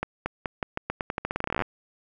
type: accelerating click train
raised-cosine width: 0.5 ms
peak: -12 dBFS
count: 24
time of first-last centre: 0.03-1.622 s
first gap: 230 ms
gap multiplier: 0.86
effects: none